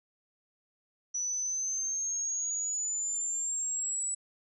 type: exponential sweep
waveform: sine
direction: up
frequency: 5900 to 7902 Hz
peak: -30 dBFS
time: 1.14-4.15 s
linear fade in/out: 10 ms
effects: none